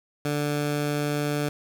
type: tone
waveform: 15% pulse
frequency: 146.83 Hz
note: D3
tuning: in tune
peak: -18 dBFS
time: 0.25-1.49 s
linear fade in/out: 2 ms
effects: none